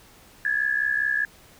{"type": "tone pair together", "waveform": "sine", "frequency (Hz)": [1661.2, 1726.1], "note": ["G#6", "A6"], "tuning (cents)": [0, -34], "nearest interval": "minor second", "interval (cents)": 66, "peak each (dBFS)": -24, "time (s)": [0.45, 1.25], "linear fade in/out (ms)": 2, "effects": ["pink hiss -52 dBFS RMS until 1.59 s"]}